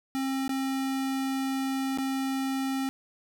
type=tone with dropouts; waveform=square; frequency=267.5 Hz; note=C4; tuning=38 cents sharp; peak=-28 dBFS; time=0.15-2.89 s; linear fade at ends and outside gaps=0 ms; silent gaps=0.479-0.493 / 1.975-1.985 s; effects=none